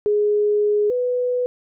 sine tone pair in turn, 416.7 / 495.5 Hz, G#4 / B4, +6 / +6 cents, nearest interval minor third, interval 300 cents, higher second, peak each -15 / -18 dBFS, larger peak first, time 0.06-0.9 / 0.9-1.46 s, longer first, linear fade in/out 0 ms, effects none

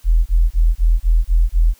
sine tone bursts, 41.2 Hz, E1, in tune, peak -9 dBFS, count 7, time 0.04-1.742 s, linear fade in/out 50 ms, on 220 ms, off 27 ms, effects white hiss -52 dBFS RMS until 1.79 s

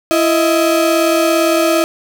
35% pulse tone pair together, 334.3 / 631 Hz, E4 / D#5, +24 / +24 cents, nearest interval major seventh, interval 1100 cents, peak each -12 dBFS, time 0.11-1.84 s, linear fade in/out 0 ms, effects none

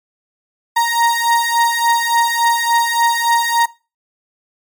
35% pulse beating tone pair, 932.3 / 935.8 Hz, A#5 / A#5, 0 / +6 cents, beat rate 3.5 Hz, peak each -14 dBFS, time 0.76-3.66 s, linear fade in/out 10 ms, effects noise-tail reverb RT60 0.3 s tail -20 dB re dry + MP3 96 kbps

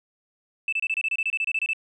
sine tone bursts, 2637 Hz, E7, in tune, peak -21 dBFS, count 15, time 0.68-1.733 s, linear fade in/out 2 ms, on 45 ms, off 27 ms, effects tanh soft clip ceiling -17 dBFS

